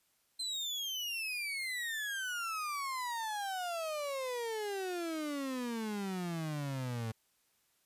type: exponential sweep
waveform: 35% pulse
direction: down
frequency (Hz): 4125 to 110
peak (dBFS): -34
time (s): 0.39-7.12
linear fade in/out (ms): 10
effects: white hiss -74 dBFS RMS until 7.85 s + resampled to 32000 Hz